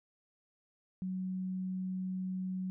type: tone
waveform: sine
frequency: 186.1 Hz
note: F#3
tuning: 10 cents sharp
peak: -34 dBFS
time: 1.02-2.7 s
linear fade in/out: 0 ms
effects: none